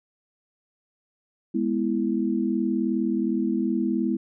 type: chord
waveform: sine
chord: E major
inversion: first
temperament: equal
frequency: 207.7 / 246.9 / 329.6 Hz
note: G#3 / B3 / E4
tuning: 0 / 0 / 0 cents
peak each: -26 dBFS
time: 1.54-4.17 s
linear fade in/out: 10 ms
effects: none